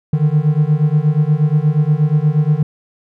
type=beating tone pair; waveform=triangle; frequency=147.1 / 155.5 Hz; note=D3 / D#3; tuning=+3 / -1 cents; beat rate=8.4 Hz; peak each=-12 dBFS; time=0.13-2.63 s; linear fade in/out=5 ms; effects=none